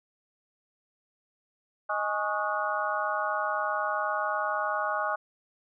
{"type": "harmonic tone with a mistuned harmonic", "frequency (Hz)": 207.7, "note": "G#3", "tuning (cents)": 0, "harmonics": [3, 4, 5, 6, 7], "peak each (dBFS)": [-33, -33, -33, -33, -33], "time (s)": [1.89, 5.16], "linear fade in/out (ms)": 10, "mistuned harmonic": 5, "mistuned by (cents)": 110, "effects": []}